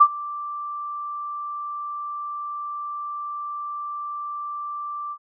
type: tone with ADSR envelope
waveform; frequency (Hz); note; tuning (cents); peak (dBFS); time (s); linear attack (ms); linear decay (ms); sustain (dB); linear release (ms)
sine; 1174.7; D6; 0; -6; 0-5.18; 13; 61; -22; 64
effects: none